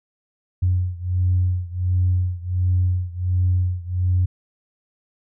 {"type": "beating tone pair", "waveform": "sine", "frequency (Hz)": [90.1, 91.5], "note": ["F#2", "F#2"], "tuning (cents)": [-45, -19], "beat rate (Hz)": 1.4, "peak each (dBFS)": [-19, -21], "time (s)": [0.62, 4.26], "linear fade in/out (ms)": 10, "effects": ["tanh soft clip ceiling -10 dBFS"]}